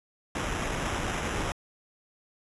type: noise with sample-and-hold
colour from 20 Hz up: pink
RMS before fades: -31 dBFS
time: 0.35-1.52 s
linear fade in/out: 2 ms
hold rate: 4410 Hz
effects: resampled to 24000 Hz